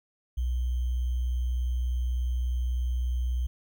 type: tone with sample-and-hold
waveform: sine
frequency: 61.7 Hz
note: B1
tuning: 1 cent flat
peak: -25 dBFS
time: 0.37-3.47 s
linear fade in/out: 10 ms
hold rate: 3150 Hz
effects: none